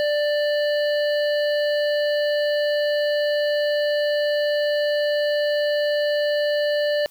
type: harmonic tone with a mistuned harmonic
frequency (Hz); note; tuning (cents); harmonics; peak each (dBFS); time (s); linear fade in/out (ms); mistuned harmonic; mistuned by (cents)
590; D5; +8; 1 / 3 / 5 / 7 / 8; -19 / -29 / -33 / -36 / -37; 0-7.06; 0; 8; -58
effects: white hiss -52 dBFS RMS until 7.1 s

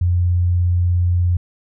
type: tone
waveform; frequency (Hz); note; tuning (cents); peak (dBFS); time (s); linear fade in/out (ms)
sine; 88.3; F2; +20; -13; 0.01-1.37; 5
effects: none

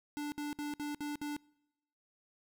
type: tone bursts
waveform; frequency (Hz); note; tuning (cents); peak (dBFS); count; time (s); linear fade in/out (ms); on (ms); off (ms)
square; 293.7; D4; 0; -37; 6; 0.17-1.365; 0; 150; 59
effects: noise-tail reverb RT60 0.9 s tail -26 dB re dry

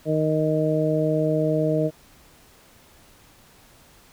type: harmonic tone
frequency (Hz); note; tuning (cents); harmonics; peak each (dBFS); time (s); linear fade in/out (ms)
155.5; D#3; -1; 1 / 2 / 3 / 4; -24 / -25 / -25 / -24; 0.05-1.91; 50
effects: pink hiss -53 dBFS RMS until 4.12 s

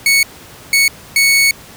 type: tone bursts at uneven times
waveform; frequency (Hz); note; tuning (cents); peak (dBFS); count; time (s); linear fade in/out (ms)
sawtooth; 2217; C#7; 0; -5; 3; 0.06-0.23 / 0.73-0.88 / 1.16-1.51; 2
effects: pink hiss -37 dBFS RMS until 1.76 s + high-pass 60 Hz 12 dB/octave

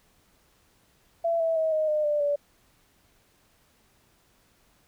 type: tone with pitch steps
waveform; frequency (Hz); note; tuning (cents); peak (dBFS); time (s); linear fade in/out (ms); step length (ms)
sine; 671 / 654.5 / 638.5 / 622.8 / 607.5 / 592.6 / 578.1; E5 / E5 / D#5 / D#5 / D#5 / D5 / D5; +31 / -13 / +45 / +2 / -42 / +15 / -27; -22; 1.24-2.36; 10; 160
effects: pink hiss -64 dBFS RMS until 4.87 s

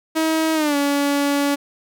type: tone with pitch glide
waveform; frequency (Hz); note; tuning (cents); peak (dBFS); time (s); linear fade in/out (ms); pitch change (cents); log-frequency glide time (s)
sawtooth; 319.1 to 284.3; D#4 to C#4; +44 to +44; -13; 0.15-1.56; 20; -200; 0.54-0.76
effects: none

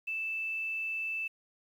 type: tone with quantisation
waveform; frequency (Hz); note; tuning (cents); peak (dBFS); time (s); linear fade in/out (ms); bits
sine; 2641; E7; +3; -32; 0.07-1.28; 10; 10
effects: none

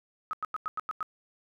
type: tone bursts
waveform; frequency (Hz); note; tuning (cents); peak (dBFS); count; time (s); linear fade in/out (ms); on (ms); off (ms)
sine; 1270; D#6; +35; -29; 7; 0.31-1.028; 0; 22; 94
effects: none

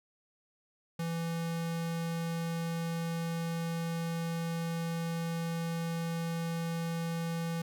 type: tone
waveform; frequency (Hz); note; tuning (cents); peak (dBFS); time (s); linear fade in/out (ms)
square; 166.6; E3; +19; -33; 0.99-7.62; 5
effects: none

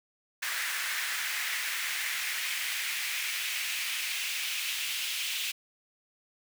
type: noise with high-pass filter sweep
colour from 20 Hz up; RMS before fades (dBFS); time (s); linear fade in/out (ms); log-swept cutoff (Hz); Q
pink; -33; 0.42-5.52; 10; 1700 to 2800; 2.4
effects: none

